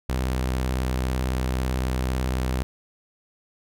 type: tone with vibrato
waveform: sawtooth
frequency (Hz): 63.8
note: C2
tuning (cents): -43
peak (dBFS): -19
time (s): 0.09-2.63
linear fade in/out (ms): 0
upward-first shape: triangle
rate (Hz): 18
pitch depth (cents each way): 88
effects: none